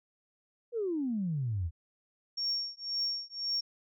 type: exponential sweep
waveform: sine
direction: down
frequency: 493.9 to 77 Hz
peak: -29 dBFS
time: 0.72-1.71 s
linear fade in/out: 50 ms
type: tone with tremolo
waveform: sine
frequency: 5520 Hz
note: F8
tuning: 21 cents flat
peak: -27 dBFS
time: 2.37-3.61 s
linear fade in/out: 10 ms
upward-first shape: triangle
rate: 1.9 Hz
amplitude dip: 100%
effects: tanh soft clip ceiling -23 dBFS